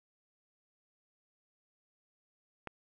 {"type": "click", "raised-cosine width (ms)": 0.5, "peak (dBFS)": -25, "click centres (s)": 2.673, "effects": []}